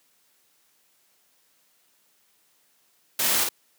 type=noise with echo; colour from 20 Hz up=white; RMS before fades=-24 dBFS; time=3.19-3.44 s; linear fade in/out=5 ms; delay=50 ms; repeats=1; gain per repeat=-3 dB; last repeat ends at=3.49 s; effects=white hiss -65 dBFS RMS until 3.78 s + high-pass 150 Hz 12 dB/octave